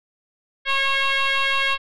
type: tone with frequency modulation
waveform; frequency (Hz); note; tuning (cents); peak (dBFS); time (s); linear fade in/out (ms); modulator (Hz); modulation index
sine; 542; C#5; -39; -16; 0.65-1.78; 50; 545; 5.6
effects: tanh soft clip ceiling -15 dBFS